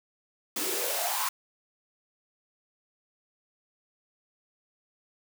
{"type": "noise with high-pass filter sweep", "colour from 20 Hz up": "white", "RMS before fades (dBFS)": -30, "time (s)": [0.56, 1.29], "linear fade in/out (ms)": 5, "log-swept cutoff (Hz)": [280, 1100], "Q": 7.2, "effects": []}